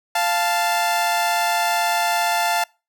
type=tone pair together; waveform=sawtooth; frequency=695.7 / 879 Hz; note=F5 / A5; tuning=-7 / -2 cents; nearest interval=major third; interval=405 cents; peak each=-17 dBFS; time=0.15-2.64 s; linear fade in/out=5 ms; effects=noise-tail reverb RT60 0.3 s tail -26 dB re dry